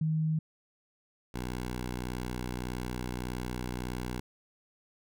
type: tone pair in turn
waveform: sine / 10% pulse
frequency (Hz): 157.4 / 61.68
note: D#3 / B1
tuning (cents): +20 / -2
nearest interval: octave + major third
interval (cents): 1622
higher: first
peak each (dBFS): -26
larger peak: neither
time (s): 0.01-0.39 / 1.34-4.2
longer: second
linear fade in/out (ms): 5
effects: none